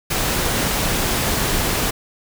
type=noise; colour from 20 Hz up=pink; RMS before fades=-20 dBFS; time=0.1-1.91 s; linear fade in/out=10 ms; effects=none